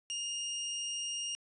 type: tone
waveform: 25% pulse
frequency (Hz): 2833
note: F7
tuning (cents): +24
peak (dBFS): -31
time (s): 0.1-1.35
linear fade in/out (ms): 0
effects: resampled to 22050 Hz